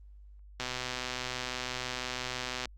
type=click train; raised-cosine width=0.2 ms; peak=-17 dBFS; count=260; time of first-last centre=0.6-2.656 s; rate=126 Hz; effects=added 50 Hz sine -49 dBFS peak until 2.77 s + Opus 24 kbps